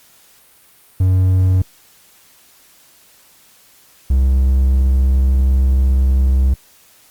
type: tone pair in turn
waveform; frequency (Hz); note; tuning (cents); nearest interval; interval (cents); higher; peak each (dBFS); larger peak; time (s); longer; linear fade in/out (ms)
triangle; 93 / 65.76; F#2 / C2; +9 / +9; tritone; 600; first; -8; neither; 1-1.62 / 4.1-6.54; second; 5
effects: white hiss -49 dBFS RMS until 7.1 s + Opus 48 kbps